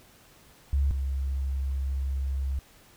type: tone pair in turn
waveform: sine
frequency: 69.3 / 67.56 Hz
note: C#2 / C#2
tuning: 0 / -44 cents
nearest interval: unison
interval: 44 cents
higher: first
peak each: -21 / -26 dBFS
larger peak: first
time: 0.73-0.91 / 0.91-2.59 s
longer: second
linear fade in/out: 0 ms
effects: pink hiss -56 dBFS RMS until 2.96 s